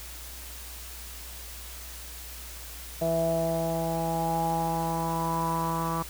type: tone with low-pass filter sweep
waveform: sawtooth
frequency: 164.81 Hz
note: E3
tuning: in tune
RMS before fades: -28 dBFS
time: 3.01-6.03 s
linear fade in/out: 10 ms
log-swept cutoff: 640 to 1100 Hz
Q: 9.1
effects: added 60 Hz sine -43 dBFS peak until 6.09 s + white hiss -43 dBFS RMS until 6.09 s